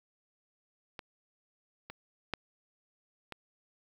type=clicks; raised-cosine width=0.3 ms; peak=-25 / -27 / -16 / -25 dBFS; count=4; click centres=0.992 / 1.9 / 2.337 / 3.323 s; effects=8-bit